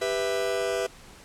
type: chord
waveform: 45% pulse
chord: E minor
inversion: first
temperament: just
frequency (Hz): 395.6 / 494.4 / 659.3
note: G4 / B4 / E5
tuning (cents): +16 / +2 / 0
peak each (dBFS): -30 / -29 / -30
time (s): 0.01-0.87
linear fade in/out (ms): 10
effects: pink hiss -49 dBFS RMS until 1.24 s + low-pass 10000 Hz 12 dB/octave